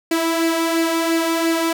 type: tone with flanger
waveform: sawtooth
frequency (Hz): 329.6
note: E4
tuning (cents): 0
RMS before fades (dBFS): -19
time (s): 0.11-1.73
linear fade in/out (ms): 5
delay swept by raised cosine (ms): 0.41 to 2.21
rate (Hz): 2.9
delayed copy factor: +0.5
effects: none